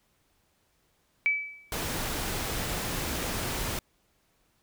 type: tone with exponential decay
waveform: sine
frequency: 2300 Hz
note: D7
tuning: 37 cents flat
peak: -19 dBFS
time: 1.26-1.72 s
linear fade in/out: 0 ms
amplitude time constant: 99 ms
type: noise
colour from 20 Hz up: pink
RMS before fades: -32 dBFS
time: 1.72-3.79 s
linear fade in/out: 2 ms
effects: pink hiss -70 dBFS RMS until 4.62 s